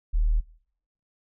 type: tone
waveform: sine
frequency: 38.89 Hz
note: D#1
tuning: in tune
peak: -19 dBFS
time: 0.13-0.41 s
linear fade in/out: 20 ms
effects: noise-tail reverb RT60 0.7 s tail -22 dB re dry